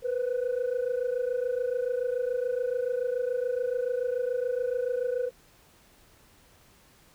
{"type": "tone pair together", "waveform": "sine", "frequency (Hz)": [483, 510], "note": ["B4", "C5"], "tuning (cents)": [-39, -44], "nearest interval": "minor second", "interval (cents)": 95, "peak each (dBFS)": -27, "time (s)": [0.02, 5.31], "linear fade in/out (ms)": 50, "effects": ["tanh soft clip ceiling -23 dBFS", "pink hiss -59 dBFS RMS until 7.14 s"]}